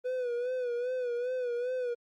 triangle tone with vibrato, 493.9 Hz, B4, in tune, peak -28 dBFS, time 0.04-1.95 s, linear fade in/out 20 ms, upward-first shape sine, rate 2.5 Hz, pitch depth 65 cents each way, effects Opus 24 kbps

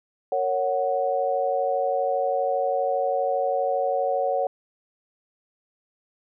sine chord, F# major, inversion first, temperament just, 462.5 / 555 / 740 Hz, A#4 / C#5 / F#5, -14 / +2 / 0 cents, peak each -29 / -24 / -25 dBFS, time 0.32-4.47 s, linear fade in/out 2 ms, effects none

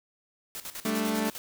white noise with tremolo, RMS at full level -38 dBFS, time 0.55-1.38 s, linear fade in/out 0 ms, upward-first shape square, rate 10 Hz, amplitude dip 75%
sawtooth chord, G suspended second, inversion none, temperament equal, 196 / 220 / 293.7 Hz, G3 / A3 / D4, 0 / 0 / 0 cents, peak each -30 / -24 / -29 dBFS, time 0.85-1.3 s, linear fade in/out 5 ms
effects none

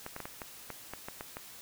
clicks, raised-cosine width 0.5 ms, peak -24 dBFS, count 10, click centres 0.064 / 0.164 / 0.203 / 0.255 / 0.418 / 0.703 / 0.936 / 1.085 / 1.209 / 1.369 s, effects white hiss -50 dBFS RMS until 1.61 s

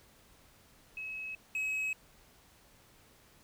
sine / triangle tone pair in turn, 2570 / 2558 Hz, E7 / D#7, -45 / +47 cents, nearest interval unison, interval 8 cents, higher first, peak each -38 / -30 dBFS, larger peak second, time 0.97-1.35 / 1.55-1.93 s, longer neither, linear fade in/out 2 ms, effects pink hiss -62 dBFS RMS until 3.43 s

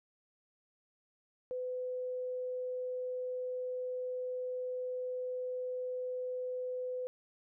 sine tone, 504 Hz, B4, 35 cents sharp, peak -35 dBFS, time 1.51-7.07 s, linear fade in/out 0 ms, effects none

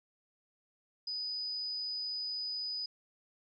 sine tone, 4978 Hz, D#8, in tune, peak -35 dBFS, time 1.07-2.86 s, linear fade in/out 5 ms, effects none

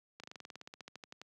slowing click train, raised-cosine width 0.2 ms, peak -30 dBFS, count 18, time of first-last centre 0.2-1.216 s, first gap 36 ms, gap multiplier 1.06, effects high-pass 150 Hz 12 dB/octave

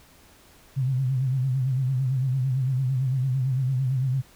sine tone with vibrato, 130.7 Hz, C3, 1 cent flat, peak -21 dBFS, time 0.76-4.22 s, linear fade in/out 20 ms, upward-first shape sine, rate 8.9 Hz, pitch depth 82 cents each way, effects pink hiss -54 dBFS RMS until 4.35 s

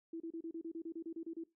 sine tone bursts, 329.6 Hz, E4, in tune, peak -40 dBFS, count 13, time 0.13-1.438 s, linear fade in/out 5 ms, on 72 ms, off 31 ms, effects noise-tail reverb RT60 0.2 s tail -18 dB re dry

